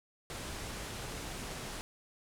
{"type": "low-pass noise", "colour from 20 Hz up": "pink", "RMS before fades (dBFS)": -42, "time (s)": [0.3, 1.81], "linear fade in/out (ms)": 0, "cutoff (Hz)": 11000, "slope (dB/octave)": 24, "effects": []}